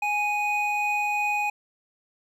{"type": "tone pair together", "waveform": "triangle", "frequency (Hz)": [830.6, 2489], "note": ["G#5", "D#7"], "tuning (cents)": [0, 0], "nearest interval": "octave + perfect fifth", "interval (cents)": 1900, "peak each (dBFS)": [-24, -24], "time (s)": [0.02, 1.5], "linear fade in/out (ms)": 5, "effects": []}